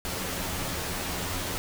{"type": "noise with comb filter", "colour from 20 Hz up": "pink", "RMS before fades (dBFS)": -32, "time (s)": [0.05, 1.58], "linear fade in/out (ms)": 0, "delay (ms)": 11, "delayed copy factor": 0.6, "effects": []}